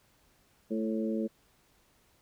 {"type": "harmonic tone with a mistuned harmonic", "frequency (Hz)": 110, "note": "A2", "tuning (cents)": 0, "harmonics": [2, 3, 4, 5], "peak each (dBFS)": [-31, -35, -37, -39], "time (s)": [0.7, 1.28], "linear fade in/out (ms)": 20, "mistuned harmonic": 3, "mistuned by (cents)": 22, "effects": ["pink hiss -67 dBFS RMS until 2.21 s"]}